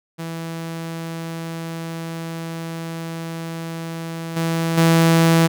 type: tone with level steps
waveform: sawtooth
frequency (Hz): 164.81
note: E3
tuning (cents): 0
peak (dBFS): -23 / -15 / -8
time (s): 0.18-5.48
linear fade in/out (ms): 20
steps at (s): 4.36 / 4.77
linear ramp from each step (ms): 10
effects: none